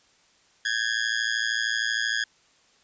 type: tone with amplitude modulation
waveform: sawtooth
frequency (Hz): 1661.2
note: G#6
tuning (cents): 0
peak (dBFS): -16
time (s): 0.65-2.24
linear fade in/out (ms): 5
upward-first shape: sine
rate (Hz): 113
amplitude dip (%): 100
effects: white hiss -61 dBFS RMS until 2.83 s + resampled to 16000 Hz